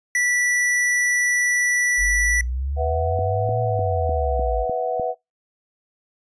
square tone, 1961 Hz, B6, 13 cents flat, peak -18 dBFS, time 0.15-2.41 s, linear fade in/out 2 ms
sine exponential two-way sweep, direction up then down, 46 to 116.1 to 51.6 Hz, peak -22 dBFS, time 1.97-4.66 s, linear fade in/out 50 ms, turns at 3.61 s
sine chord, B suspended fourth, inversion none, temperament just, 493.9 / 658.5 / 740.8 Hz, B4 / E5 / F#5, 0 / -2 / +2 cents, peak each -25 dBFS, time 2.76-5.15 s, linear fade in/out 50 ms
click train, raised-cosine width 3 ms, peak -20 dBFS, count 7, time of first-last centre 3.19-4.997 s, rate 3.32 Hz
effects noise-tail reverb RT60 0.2 s tail -26 dB re dry + resampled to 22050 Hz

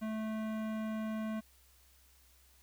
sine tone with hard clipping, 218.4 Hz, A3, 13 cents flat, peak -37 dBFS, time 0.01-1.41 s, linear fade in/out 20 ms, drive 17 dB, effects added 64 Hz sine -65 dBFS peak until 2.62 s + white hiss -66 dBFS RMS until 2.62 s

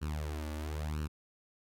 sawtooth tone with flanger, 76 Hz, D#2, 40 cents flat, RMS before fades -37 dBFS, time 0.01-1.08 s, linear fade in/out 20 ms, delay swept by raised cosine 0.7 to 3.5 ms, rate 1 Hz, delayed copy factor +0.85, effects AAC 64 kbps

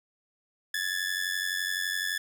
sawtooth ring-modulated tone, 1722 Hz, A6, 38 cents flat, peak -22 dBFS, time 0.74-2.18 s, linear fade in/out 2 ms, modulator 45.9 Hz, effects none

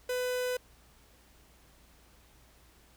45% pulse tone, 500 Hz, B4, 21 cents sharp, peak -30 dBFS, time 0.09-0.57 s, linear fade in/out 5 ms, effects added 58 Hz sine -62 dBFS peak until 2.96 s + pink hiss -62 dBFS RMS until 2.96 s

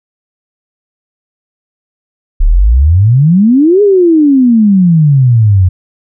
sine exponential two-way sweep, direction up then down, 33.1 to 420.6 to 88.2 Hz, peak -3 dBFS, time 2.4-5.69 s, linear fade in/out 10 ms, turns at 3.82 s, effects none

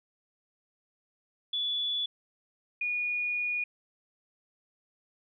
sine tone pair in turn, 3437 / 2449 Hz, A7 / D#7, -41 / -28 cents, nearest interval tritone, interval 587 cents, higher first, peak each -28 dBFS, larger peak neither, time 1.53-2.06 / 2.81-3.64 s, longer second, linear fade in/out 5 ms, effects none

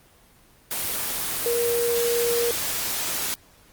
sine tone in noise, 472.9 Hz, A#4, 25 cents sharp, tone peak -21 dBFS, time 1.46-2.51 s, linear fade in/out 0 ms, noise white, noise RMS -27 dBFS, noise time 0.71-3.34 s, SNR +3 dB, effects pink hiss -55 dBFS RMS until 3.72 s + Opus 24 kbps

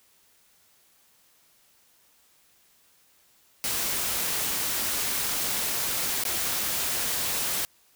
white noise with dropouts, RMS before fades -28 dBFS, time 3.64-7.65 s, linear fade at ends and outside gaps 0 ms, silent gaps 6.237-6.252 s, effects white hiss -62 dBFS RMS until 7.95 s

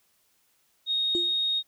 sine tone, 3729 Hz, A#7, in tune, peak -23 dBFS, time 0.86-1.63 s, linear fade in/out 50 ms
sine tone with exponential decay, 348.1 Hz, F4, 6 cents flat, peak -23 dBFS, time 1.15-1.38 s, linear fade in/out 0 ms, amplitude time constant 48 ms
effects tanh soft clip ceiling -16 dBFS + white hiss -68 dBFS RMS until 1.67 s

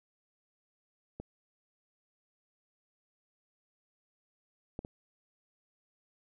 clicks, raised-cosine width 2 ms, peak -27 / -24 / -29 dBFS, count 3, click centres 1.2 / 4.791 / 4.849 s, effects none

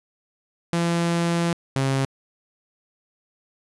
sawtooth tone pair in turn, 170 / 134.93 Hz, F3 / C#3, -46 / -46 cents, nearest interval major third, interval 400 cents, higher first, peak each -16 dBFS, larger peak neither, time 0.73-1.53 / 1.76-2.05 s, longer first, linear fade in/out 0 ms, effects resampled to 24000 Hz

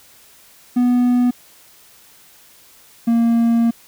triangle tone pair in turn, 245.8 / 232.1 Hz, B3 / A#3, -8 / -7 cents, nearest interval minor second, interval 99 cents, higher first, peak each -10 dBFS, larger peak neither, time 0.76-1.31 / 3.07-3.71 s, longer second, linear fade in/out 10 ms, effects white hiss -48 dBFS RMS until 3.87 s

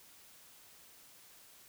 silence, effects white hiss -59 dBFS RMS until 1.68 s

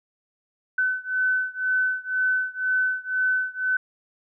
sine beating tone pair, 1512 / 1514 Hz, F#6 / F#6, +37 / +39 cents, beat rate 2 Hz, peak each -24 / -25 dBFS, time 0.78-3.77 s, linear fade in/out 5 ms, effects none

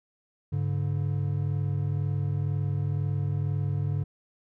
triangle tone pair together, 101.47 / 143.5 Hz, G#2 / D3, -40 / -40 cents, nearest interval tritone, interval 600 cents, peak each -26 dBFS, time 0.52-4.04 s, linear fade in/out 10 ms, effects none

